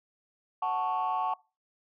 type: chord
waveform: sine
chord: F# minor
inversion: none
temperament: equal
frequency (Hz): 740 / 880 / 1108.7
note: F#5 / A5 / C#6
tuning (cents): 0 / 0 / 0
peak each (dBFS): -30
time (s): 0.62-1.34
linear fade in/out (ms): 5
effects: noise-tail reverb RT60 0.3 s tail -23 dB re dry + tanh soft clip ceiling -22 dBFS